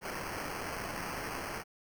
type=noise with sample-and-hold; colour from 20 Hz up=white; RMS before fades=-39 dBFS; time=0.01-1.64 s; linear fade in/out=50 ms; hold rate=3675 Hz; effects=none